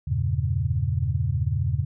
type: chord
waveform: sine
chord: E diminished seventh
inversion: none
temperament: equal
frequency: 82.41 / 98 / 116.54 / 138.59 Hz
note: E2 / G2 / Bb2 / Db3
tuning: 0 / 0 / 0 / 0 cents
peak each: -27 dBFS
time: 0.07-1.85 s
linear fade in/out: 10 ms
effects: none